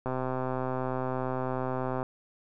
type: click train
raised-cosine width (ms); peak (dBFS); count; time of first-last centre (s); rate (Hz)
1; -18; 255; 0.06-2.029; 129
effects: none